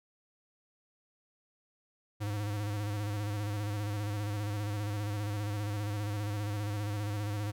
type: tone with vibrato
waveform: square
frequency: 103.83 Hz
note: G#2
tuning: in tune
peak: -33 dBFS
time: 2.2-7.52 s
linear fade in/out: 20 ms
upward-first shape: square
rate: 15 Hz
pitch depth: 41 cents each way
effects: none